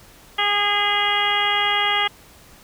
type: harmonic tone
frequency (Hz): 410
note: G#4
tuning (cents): -22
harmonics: 1 / 2 / 3 / 4 / 5 / 6 / 7 / 8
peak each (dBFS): -33 / -24 / -25 / -28 / -23 / -33 / -25 / -24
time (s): 0.38-2.08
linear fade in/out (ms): 10
effects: pink hiss -48 dBFS RMS until 2.63 s